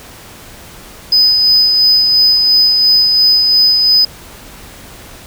sine tone with tremolo, 5010 Hz, D#8, 11 cents sharp, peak -3 dBFS, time 1.12-4.05 s, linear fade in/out 5 ms, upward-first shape sine, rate 2.9 Hz, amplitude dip 40%, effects tanh soft clip ceiling -4 dBFS + pink hiss -35 dBFS RMS until 5.26 s

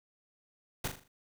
pink noise with echo, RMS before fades -34 dBFS, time 0.84-0.88 s, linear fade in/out 5 ms, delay 40 ms, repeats 5, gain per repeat -7 dB, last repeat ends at 1.08 s, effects none

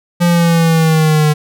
square linear sweep, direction down, 174.61 to 150.3 Hz, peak -9 dBFS, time 0.2-1.34 s, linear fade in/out 20 ms, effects none

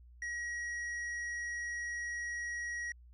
sine tone with hard clipping, 1904 Hz, A#6, 36 cents sharp, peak -38 dBFS, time 0.22-2.92 s, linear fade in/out 2 ms, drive 7 dB, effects added 60 Hz sine -54 dBFS peak until 3.13 s + low-pass 9000 Hz 12 dB/octave

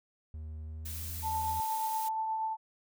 triangle tone with pitch glide, 77.78 to 83.85 Hz, D#2 to E2, 0 to +30 cents, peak -37 dBFS, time 0.34-1.6 s, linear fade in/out 0 ms, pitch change +130 cents, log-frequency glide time 0.64-1.47 s
blue noise, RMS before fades -42 dBFS, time 0.85-2.09 s, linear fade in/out 10 ms
sine tone with tremolo, 882 Hz, A5, 4 cents sharp, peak -29 dBFS, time 1.22-2.57 s, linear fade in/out 50 ms, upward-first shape triangle, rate 8.4 Hz, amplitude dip 30%
effects none

